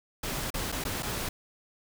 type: noise with dropouts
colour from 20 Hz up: pink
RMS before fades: -33 dBFS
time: 0.23-1.29 s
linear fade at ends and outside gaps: 5 ms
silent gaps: 0.504-0.54 / 0.719-0.723 / 0.84-0.85 / 1.025-1.029 s
effects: none